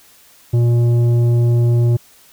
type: tone with tanh clipping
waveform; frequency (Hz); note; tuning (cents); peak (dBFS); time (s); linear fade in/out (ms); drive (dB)
sine; 119; A#2; +36; -12; 0.53-1.97; 10; 9
effects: white hiss -48 dBFS RMS until 2.32 s